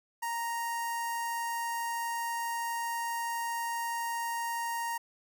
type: tone with notch filter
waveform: sawtooth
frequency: 932.3 Hz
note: A#5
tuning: in tune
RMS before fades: -34 dBFS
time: 0.22-4.98 s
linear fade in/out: 10 ms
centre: 3600 Hz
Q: 0.98
effects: none